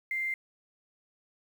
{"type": "tone with quantisation", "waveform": "sine", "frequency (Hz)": 2093, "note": "C7", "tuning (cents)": 0, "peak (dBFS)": -29, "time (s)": [0.11, 0.34], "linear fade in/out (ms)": 2, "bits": 9, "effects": []}